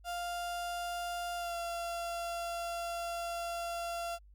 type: tone with pitch glide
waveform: 35% pulse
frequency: 698.5 to 684.9 Hz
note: F5 to F5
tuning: 0 to -34 cents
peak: -34 dBFS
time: 0.04-4.19 s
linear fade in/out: 50 ms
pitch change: -34 cents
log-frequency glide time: 1.36-1.56 s
effects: added 50 Hz sine -55 dBFS peak until 4.34 s + Opus 48 kbps